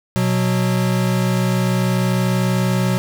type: tone pair together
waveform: square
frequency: 123.7 / 183.9 Hz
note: B2 / F#3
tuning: +3 / -10 cents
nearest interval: perfect fifth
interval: 687 cents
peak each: -19 dBFS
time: 0.16-2.98 s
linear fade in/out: 0 ms
effects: none